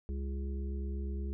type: harmonic tone with a mistuned harmonic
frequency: 68.4 Hz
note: C#2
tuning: 23 cents flat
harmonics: 1 / 3 / 5 / 6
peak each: -34 / -44 / -48 / -50 dBFS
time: 0.09-1.33 s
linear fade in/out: 0 ms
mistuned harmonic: 3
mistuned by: -32 cents
effects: none